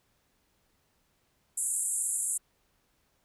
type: band-pass noise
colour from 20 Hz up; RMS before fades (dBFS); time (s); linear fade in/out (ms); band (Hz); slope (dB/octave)
pink; -31; 1.57-2.38; 10; 7400 to 11000; 96
effects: pink hiss -72 dBFS RMS until 3.24 s